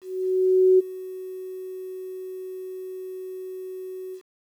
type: tone with ADSR envelope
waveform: sine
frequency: 372.8 Hz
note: F#4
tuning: 13 cents sharp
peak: -12 dBFS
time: 0.01-4.22 s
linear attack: 780 ms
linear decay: 19 ms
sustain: -20 dB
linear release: 86 ms
effects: 9-bit